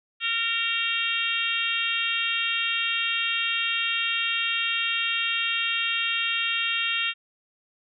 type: harmonic tone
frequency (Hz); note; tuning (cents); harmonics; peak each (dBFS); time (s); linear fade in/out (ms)
460; A#4; -23; 3 / 4 / 5 / 6 / 7 / 8; -33 / -33 / -33 / -27 / -29 / -33; 0.2-7.14; 50
effects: none